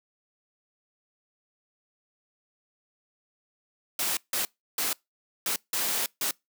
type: noise bursts at uneven times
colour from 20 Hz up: white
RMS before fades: -28 dBFS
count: 6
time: 3.99-4.17 / 4.33-4.45 / 4.78-4.93 / 5.46-5.56 / 5.73-6.06 / 6.21-6.31 s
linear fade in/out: 2 ms
effects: noise-tail reverb RT60 0.2 s tail -25 dB re dry + high-pass 200 Hz 12 dB/octave